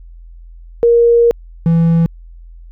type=tone pair in turn; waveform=sine / triangle; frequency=470 / 166.17 Hz; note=A#4 / E3; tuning=+14 / +14 cents; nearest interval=octave + tritone; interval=1800 cents; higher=first; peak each=-6 dBFS; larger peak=neither; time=0.83-1.31 / 1.66-2.06 s; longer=first; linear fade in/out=0 ms; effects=added 42 Hz sine -33 dBFS peak until 2.71 s